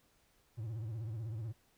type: tone with vibrato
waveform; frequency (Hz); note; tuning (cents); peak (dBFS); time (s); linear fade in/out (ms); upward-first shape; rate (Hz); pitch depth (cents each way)
triangle; 111.4; A2; +22; -36; 0.57-1.53; 20; sine; 16; 130
effects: pink hiss -71 dBFS RMS until 1.77 s